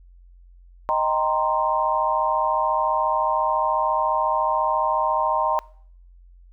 sine chord, C minor seventh, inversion first, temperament equal, 622.3 / 784 / 932.3 / 1046.5 Hz, Eb5 / G5 / Bb5 / C6, 0 / 0 / 0 / 0 cents, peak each -25 / -27 / -22 / -24 dBFS, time 0.89-5.59 s, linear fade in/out 0 ms, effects noise-tail reverb RT60 0.6 s tail -23 dB re dry + added 44 Hz sine -46 dBFS peak until 6.52 s

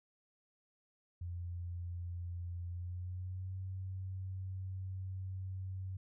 sine tone with pitch glide, 87.4 to 94.22 Hz, F2 to F#2, +2 to +32 cents, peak -39 dBFS, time 1.21-5.97 s, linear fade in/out 5 ms, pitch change +130 cents, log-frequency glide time 2.68-3.55 s, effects none

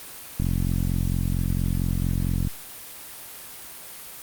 click train, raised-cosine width 5 ms, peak -12 dBFS, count 93, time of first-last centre 0.4-2.472 s, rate 44.4 Hz, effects white hiss -40 dBFS RMS until 4.22 s + Opus 32 kbps

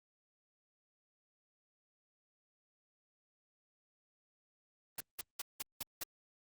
white noise bursts, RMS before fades -40 dBFS, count 6, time 4.98-6.036 s, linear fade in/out 5 ms, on 26 ms, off 180 ms, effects Opus 32 kbps

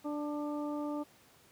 harmonic tone with a mistuned harmonic, 294.8 Hz, D4, 7 cents sharp, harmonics 1 / 2 / 3 / 4, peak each -35 / -41 / -45 / -47 dBFS, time 0.04-1.04 s, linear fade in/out 20 ms, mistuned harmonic 4, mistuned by +17 cents, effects pink hiss -62 dBFS RMS until 1.51 s + high-pass 100 Hz 12 dB/octave

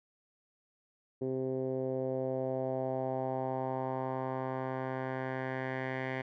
10% pulse tone with low-pass filter sweep, 130.81 Hz, C3, in tune, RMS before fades -35 dBFS, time 1.21-6.22 s, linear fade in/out 10 ms, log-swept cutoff 390 to 2100 Hz, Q 2.6, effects none

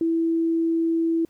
sine tone, 329.6 Hz, E4, in tune, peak -19 dBFS, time 0.01-1.25 s, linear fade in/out 2 ms, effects pink hiss -64 dBFS RMS until 1.29 s

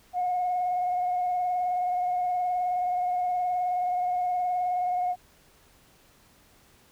sine tone with vibrato, 722 Hz, F#5, 43 cents flat, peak -23 dBFS, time 0.13-5.16 s, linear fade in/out 50 ms, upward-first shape sine, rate 19 Hz, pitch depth 23 cents each way, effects tanh soft clip ceiling -20 dBFS + pink hiss -59 dBFS RMS until 6.91 s

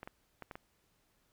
clicks, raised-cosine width 0.5 ms, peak -29 dBFS, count 5, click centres 0.031 / 0.075 / 0.423 / 0.512 / 0.555 s, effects pink hiss -74 dBFS RMS until 1.32 s

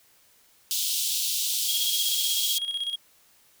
pink high-pass noise, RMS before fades -27 dBFS, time 0.71-2.58 s, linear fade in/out 0 ms, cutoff 3100 Hz, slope 48 dB/octave
triangle tone with tremolo, 3279 Hz, G#7, 23 cents flat, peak -24 dBFS, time 1.68-2.96 s, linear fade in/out 10 ms, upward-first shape square, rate 16 Hz, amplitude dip 60%
effects white hiss -60 dBFS RMS until 3.6 s

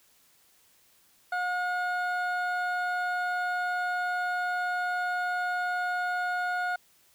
triangle tone pair together, 720.5 / 1441 Hz, F#5 / F#6, -46 / -46 cents, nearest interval octave, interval 1200 cents, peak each -27 / -27 dBFS, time 1.32-6.76 s, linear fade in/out 5 ms, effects tanh soft clip ceiling -22 dBFS + white hiss -63 dBFS RMS until 7.14 s

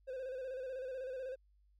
triangle tone with vibrato, 518 Hz, C5, 17 cents flat, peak -38 dBFS, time 0.07-1.36 s, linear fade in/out 20 ms, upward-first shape square, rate 16 Hz, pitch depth 49 cents each way, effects added 50 Hz sine -66 dBFS peak until 1.79 s

